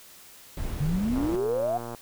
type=noise; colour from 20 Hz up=brown; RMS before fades=-32 dBFS; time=0.57-1.36 s; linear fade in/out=2 ms
type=exponential sweep; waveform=sine; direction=up; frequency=140.6 to 740 Hz; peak=-24 dBFS; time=0.8-1.78 s; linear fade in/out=10 ms
type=click train; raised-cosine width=1 ms; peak=-23 dBFS; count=94; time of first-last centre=1.16-1.948 s; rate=118 Hz
effects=white hiss -50 dBFS RMS until 2.01 s